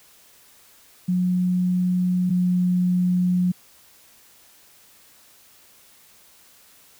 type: tone pair in turn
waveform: sine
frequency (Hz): 180.9 / 180.06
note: F#3 / F#3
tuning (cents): -39 / -47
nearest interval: unison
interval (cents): 8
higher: first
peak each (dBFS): -18 / -17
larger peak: second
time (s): 1.08-2.3 / 2.3-3.52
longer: neither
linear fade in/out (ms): 10
effects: white hiss -53 dBFS RMS until 6.99 s